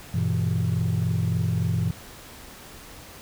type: chord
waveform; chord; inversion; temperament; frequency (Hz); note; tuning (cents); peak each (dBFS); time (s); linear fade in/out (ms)
sine; E minor; first; equal with one note detuned; 98 / 121.7 / 164.81; G2 / B2 / E3; 0 / -25 / 0; -24; 0.14-1.91; 5
effects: tanh soft clip ceiling -17 dBFS + pink hiss -44 dBFS RMS until 3.21 s